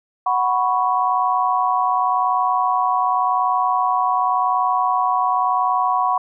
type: chord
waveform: sine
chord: F# suspended fourth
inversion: none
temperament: equal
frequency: 740 / 987.8 / 1108.7 Hz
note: F#5 / B5 / C#6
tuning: 0 / 0 / 0 cents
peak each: -20 dBFS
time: 0.26-6.18 s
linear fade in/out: 5 ms
effects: none